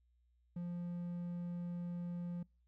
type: tone with hard clipping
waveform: triangle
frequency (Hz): 174.61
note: F3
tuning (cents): 0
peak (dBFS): -40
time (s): 0.56-2.43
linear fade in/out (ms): 5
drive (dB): 6
effects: noise-tail reverb RT60 0.3 s tail -26 dB re dry + added 60 Hz sine -70 dBFS peak until 2.67 s